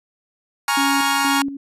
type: chord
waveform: sawtooth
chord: Bb minor seventh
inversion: third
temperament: equal with one note detuned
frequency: 830.6 / 932.3 / 1108.7 / 1408.3 Hz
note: Ab5 / Bb5 / Db6 / F6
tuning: 0 / 0 / 0 / +14 cents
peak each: -19 dBFS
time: 0.68-1.42 s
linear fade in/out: 2 ms
type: tone with tremolo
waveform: sine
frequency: 277.9 Hz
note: C#4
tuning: 4 cents sharp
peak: -20 dBFS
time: 0.77-1.57 s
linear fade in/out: 5 ms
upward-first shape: square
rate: 2.1 Hz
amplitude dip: 60%
effects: resampled to 32000 Hz